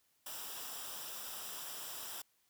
white noise with comb filter, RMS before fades -45 dBFS, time 0.26-2.22 s, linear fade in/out 5 ms, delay 0.46 ms, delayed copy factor -0.6, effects white hiss -75 dBFS RMS until 2.49 s

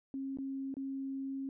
sine tone with dropouts, 270.2 Hz, C#4, 44 cents flat, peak -36 dBFS, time 0.14-1.49 s, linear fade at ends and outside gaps 1 ms, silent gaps 0.372-0.386 / 0.741-0.768 s, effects none

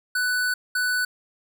square tone pair in turn, 1491 / 1491 Hz, F#6 / F#6, +13 / +13 cents, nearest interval unison, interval 0 cents, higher neither, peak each -22 dBFS, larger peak neither, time 0.15-0.54 / 0.75-1.05 s, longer first, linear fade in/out 5 ms, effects none

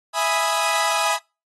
sawtooth chord, E major seventh, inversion none, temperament equal, 659.3 / 830.6 / 987.8 / 1244.5 Hz, E5 / G#5 / B5 / D#6, 0 / 0 / 0 / 0 cents, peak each -21 dBFS, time 0.13-1.19 s, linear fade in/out 50 ms, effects noise-tail reverb RT60 0.3 s tail -26 dB re dry + AAC 32 kbps

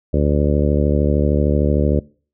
harmonic tone, 73.2 Hz, D2, 5 cents flat, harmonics 1 / 2 / 3 / 4 / 5 / 6 / 7 / 8, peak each -17 / -20 / -22 / -23 / -24 / -25 / -25 / -26 dBFS, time 0.13-2 s, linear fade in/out 10 ms, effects noise-tail reverb RT60 0.4 s tail -23 dB re dry

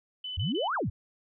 sine tone bursts, 3008 Hz, F#7, 28 cents sharp, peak -34 dBFS, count 3, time 0.24-0.676 s, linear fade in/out 5 ms, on 130 ms, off 23 ms
sine exponential two-way sweep, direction up then down, 75.3 to 1632 to 75.3 Hz, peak -27 dBFS, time 0.37-0.9 s, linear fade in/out 10 ms, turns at 0.75 s
effects none

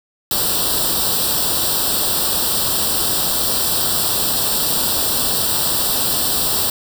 white noise with comb filter, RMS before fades -18 dBFS, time 0.31-6.7 s, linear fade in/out 2 ms, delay 0.23 ms, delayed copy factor +0.85, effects none

